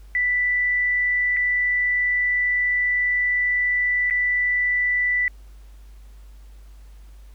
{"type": "tone with dropouts", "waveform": "sine", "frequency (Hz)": 1977, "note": "B6", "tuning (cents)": 1, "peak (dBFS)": -18, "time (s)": [0.15, 5.28], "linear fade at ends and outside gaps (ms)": 1, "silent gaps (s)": [[1.366, 1.369], [4.1, 4.108]], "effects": ["added 50 Hz sine -41 dBFS peak until 7.34 s", "pink hiss -59 dBFS RMS until 7.34 s"]}